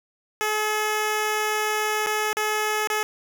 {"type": "tone with dropouts", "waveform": "10% pulse", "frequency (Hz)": 427, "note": "G#4", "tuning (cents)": 48, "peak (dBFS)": -14, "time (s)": [0.41, 3.03], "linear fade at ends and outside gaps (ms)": 0, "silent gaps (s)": [[2.063, 2.069], [2.33, 2.369], [2.873, 2.901]], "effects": []}